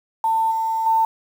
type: tone with level steps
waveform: sine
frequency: 895 Hz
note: A5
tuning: 29 cents sharp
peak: -16 / -19 / -14 dBFS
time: 0.24-1.05 s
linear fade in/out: 2 ms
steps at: 0.51 / 0.86 s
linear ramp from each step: 5 ms
effects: 7-bit